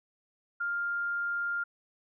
sine tone, 1401 Hz, F6, 5 cents sharp, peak -29 dBFS, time 0.6-1.64 s, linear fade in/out 10 ms, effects none

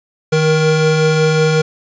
square tone pair together, 155.56 / 472.1 Hz, D#3 / A#4, 0 / +22 cents, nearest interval octave + perfect fifth, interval 1922 cents, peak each -14 dBFS, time 0.32-1.62 s, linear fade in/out 10 ms, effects resampled to 16000 Hz + 8-bit

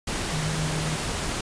sine tone in noise, 155.56 Hz, D#3, in tune, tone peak -27 dBFS, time 0.32-0.96 s, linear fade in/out 5 ms, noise pink, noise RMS -29 dBFS, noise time 0.07-1.41 s, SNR -1 dB, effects resampled to 22050 Hz

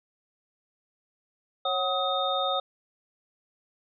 sine tone cluster, 548 / 745 / 1263 / 3665 Hz, C#5 / F#5 / D#6 / A#7, -20 / +12 / +26 / -30 cents, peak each -30 dBFS, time 1.65-2.6 s, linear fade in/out 5 ms, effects none

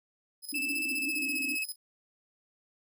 10% pulse tone with tremolo, 5050 Hz, D#8, 25 cents sharp, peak -29 dBFS, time 0.42-1.76 s, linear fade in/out 50 ms, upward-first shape square, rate 15 Hz, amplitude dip 75%
white band-pass noise, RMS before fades -41 dBFS, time 0.52-1.57 s, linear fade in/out 10 ms, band 260 to 310 Hz, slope 96 dB/octave
triangle tone with pitch glide, 2637 to 2580 Hz, E7 to E7, 0 to -38 cents, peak -29 dBFS, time 0.54-1.64 s, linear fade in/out 5 ms, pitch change -38 cents, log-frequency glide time 0.96-1.29 s
effects none

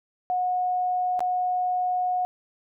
sine tone with dropouts, 728 Hz, F#5, 28 cents flat, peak -22 dBFS, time 0.3-2.25 s, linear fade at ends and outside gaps 0 ms, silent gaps 1.193-1.205 s, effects none

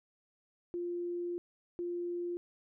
sine tone bursts at uneven times, 349.2 Hz, F4, in tune, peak -34 dBFS, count 2, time 0.74-1.38 / 1.79-2.37 s, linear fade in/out 0 ms, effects none

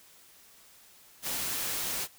white noise, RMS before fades -33 dBFS, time 1.22-2.08 s, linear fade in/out 50 ms, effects white hiss -57 dBFS RMS until 2.18 s

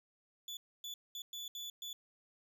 35% pulse tone bursts at uneven times, 3463 Hz, A7, 28 cents flat, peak -40 dBFS, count 6, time 0.48-0.57 / 0.84-0.94 / 1.15-1.22 / 1.33-1.48 / 1.55-1.7 / 1.82-1.93 s, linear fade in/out 2 ms, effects none

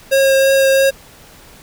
square tone with vibrato, 540 Hz, C#5, 45 cents flat, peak -10 dBFS, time 0.11-0.91 s, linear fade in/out 20 ms, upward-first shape triangle, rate 3 Hz, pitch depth 11 cents each way, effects pink hiss -42 dBFS RMS until 1.62 s

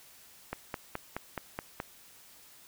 click train, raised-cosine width 0.5 ms, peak -19 dBFS, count 7, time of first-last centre 0.53-1.801 s, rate 4.72 Hz, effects white hiss -56 dBFS RMS until 2.67 s

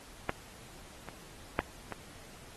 clicks, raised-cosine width 0.5 ms, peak -15 / -27 / -12 / -23 dBFS, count 4, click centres 0.294 / 1.087 / 1.591 / 1.923 s, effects pink hiss -53 dBFS RMS until 2.56 s + AAC 32 kbps

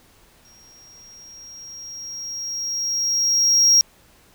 triangle tone with exponential growth, 5610 Hz, F8, 7 cents sharp, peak -9 dBFS, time 0.45-3.81 s, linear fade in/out 0 ms, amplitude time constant 730 ms, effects pink hiss -54 dBFS RMS until 4.34 s

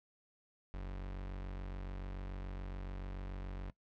40% pulse tone, 47 Hz, F#1, 28 cents sharp, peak -40 dBFS, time 0.74-3.7 s, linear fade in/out 0 ms, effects noise-tail reverb RT60 0.1 s tail -20 dB re dry + low-pass 3000 Hz 12 dB/octave

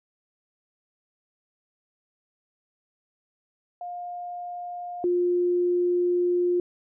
sine tone pair in turn, 708 / 354 Hz, F5 / F4, +23 / +23 cents, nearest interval octave, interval 1200 cents, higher first, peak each -32 / -20 dBFS, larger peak second, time 3.81-5.04 / 5.04-6.6 s, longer second, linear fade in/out 2 ms, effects none

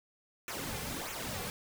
pink noise with flanger, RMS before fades -39 dBFS, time 0.48-1.5 s, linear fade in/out 0 ms, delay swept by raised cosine 0.21 to 3.21 ms, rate 1.6 Hz, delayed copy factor -0.75, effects none

